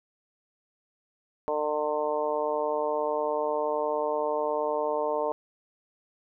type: harmonic tone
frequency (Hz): 150.7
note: D3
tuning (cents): +45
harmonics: 2 / 3 / 4 / 5 / 6 / 7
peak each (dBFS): -40 / -30 / -29 / -38 / -32 / -36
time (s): 1.48-5.32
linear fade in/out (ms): 0
effects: none